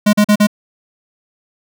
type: tone bursts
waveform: square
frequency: 208.6 Hz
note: G#3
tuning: 8 cents sharp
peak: -8 dBFS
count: 4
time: 0.06-0.471 s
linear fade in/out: 10 ms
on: 72 ms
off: 41 ms
effects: none